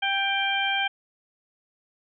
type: harmonic tone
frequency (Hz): 788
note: G5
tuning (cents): +9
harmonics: 1 / 2 / 3 / 4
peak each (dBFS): -28 / -28 / -28 / -28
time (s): 0.02-0.88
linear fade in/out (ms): 10
effects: none